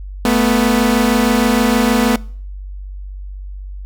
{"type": "tone pair together", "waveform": "sawtooth", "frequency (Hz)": [220, 246.4], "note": ["A3", "B3"], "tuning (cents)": [0, -4], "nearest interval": "major second", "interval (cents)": 196, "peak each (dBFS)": [-11, -10], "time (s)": [0.25, 2.16], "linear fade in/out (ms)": 2, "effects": ["noise-tail reverb RT60 0.5 s tail -23 dB re dry", "added 48 Hz sine -26 dBFS peak until 3.85 s"]}